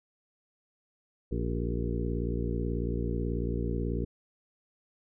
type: harmonic tone with a mistuned harmonic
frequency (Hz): 58.27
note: A#1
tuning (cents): 0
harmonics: 1 / 2 / 3 / 4 / 5 / 6 / 7 / 8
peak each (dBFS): -32 / -35 / -37 / -38 / -39 / -40 / -40 / -41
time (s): 1.31-4.05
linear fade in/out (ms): 10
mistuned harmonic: 6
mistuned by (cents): +65
effects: none